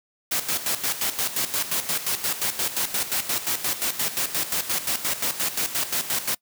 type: noise with tremolo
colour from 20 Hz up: white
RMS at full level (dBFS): -24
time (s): 0.31-6.35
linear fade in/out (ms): 10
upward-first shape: square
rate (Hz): 5.7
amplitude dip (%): 70
effects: noise-tail reverb RT60 0.1 s tail -24 dB re dry + high-pass 100 Hz 12 dB/octave